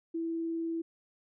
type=tone with vibrato; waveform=sine; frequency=330.2 Hz; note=E4; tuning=3 cents sharp; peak=-31 dBFS; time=0.14-0.82 s; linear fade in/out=10 ms; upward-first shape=square; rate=20 Hz; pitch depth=8 cents each way; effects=none